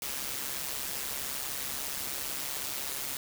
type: noise with amplitude modulation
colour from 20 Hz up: white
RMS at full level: -33 dBFS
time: 0.02-3.17 s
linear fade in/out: 2 ms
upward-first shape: sine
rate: 137 Hz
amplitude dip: 60%
effects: none